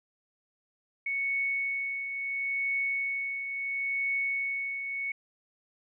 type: tone with tremolo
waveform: sine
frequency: 2217 Hz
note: C#7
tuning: in tune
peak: -26 dBFS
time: 1.06-5.12 s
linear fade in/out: 5 ms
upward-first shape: triangle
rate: 0.73 Hz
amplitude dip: 55%
effects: none